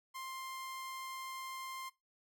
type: tone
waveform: sawtooth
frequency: 1052 Hz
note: C6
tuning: 9 cents sharp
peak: -39 dBFS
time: 0.14-1.9 s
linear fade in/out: 20 ms
effects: noise-tail reverb RT60 0.2 s tail -19 dB re dry